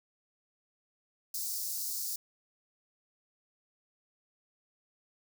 white high-pass noise, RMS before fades -36 dBFS, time 1.34-2.16 s, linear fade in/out 5 ms, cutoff 4500 Hz, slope 48 dB/octave, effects none

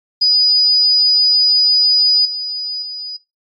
sine tone with level steps, 4947 Hz, D#8, 11 cents flat, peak -9 / -20 / -24 dBFS, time 0.21-3.17 s, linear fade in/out 10 ms, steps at 2.25 / 2.82 s, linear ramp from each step 5 ms, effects noise-tail reverb RT60 0.2 s tail -17 dB re dry + MP3 32 kbps

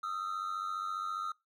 triangle tone pair together, 1247 / 1341.8 Hz, D#6 / E6, +3 / +30 cents, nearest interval minor second, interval 127 cents, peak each -35 / -36 dBFS, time 0.03-1.32 s, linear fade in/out 5 ms, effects noise-tail reverb RT60 0.2 s tail -23 dB re dry

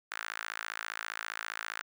sawtooth tone with high-pass filter, 55 Hz, A1, in tune, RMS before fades -40 dBFS, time 0.11-1.82 s, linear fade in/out 5 ms, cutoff 1500 Hz, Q 2.9, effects none

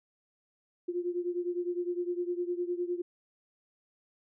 sine beating tone pair, 350 / 359.8 Hz, F4 / F#4, +4 / -48 cents, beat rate 9.8 Hz, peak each -32 / -35 dBFS, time 0.88-3.02 s, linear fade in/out 10 ms, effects none

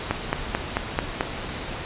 click train, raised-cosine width 0.5 ms, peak -6 dBFS, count 6, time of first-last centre 0.11-1.209 s, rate 4.55 Hz, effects pink hiss -32 dBFS RMS until 1.85 s + resampled to 8000 Hz

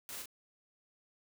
white noise with echo, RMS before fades -45 dBFS, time 0.09-0.22 s, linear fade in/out 0 ms, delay 37 ms, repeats 1, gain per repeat -3 dB, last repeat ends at 0.257 s, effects none

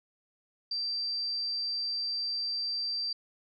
sine tone, 4691 Hz, D8, 3 cents flat, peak -30 dBFS, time 0.71-3.13 s, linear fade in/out 5 ms, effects none

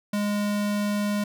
square tone, 206.2 Hz, G#3, 12 cents flat, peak -24 dBFS, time 0.13-1.24 s, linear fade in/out 5 ms, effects none

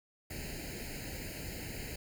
pink noise with comb filter, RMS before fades -42 dBFS, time 0.3-1.96 s, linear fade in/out 5 ms, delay 0.43 ms, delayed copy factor +0.95, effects none

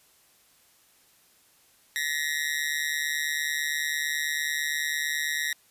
sawtooth tone with amplitude modulation, 1886 Hz, A#6, 20 cents sharp, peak -19 dBFS, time 1.96-5.53 s, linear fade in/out 0 ms, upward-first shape sine, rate 149 Hz, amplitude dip 95%, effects white hiss -61 dBFS RMS until 5.7 s + resampled to 32000 Hz

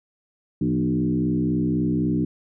sine tone with frequency modulation, 233.1 Hz, A#3, in tune, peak -19 dBFS, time 0.61-2.25 s, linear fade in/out 5 ms, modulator 63.8 Hz, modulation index 1.6, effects none

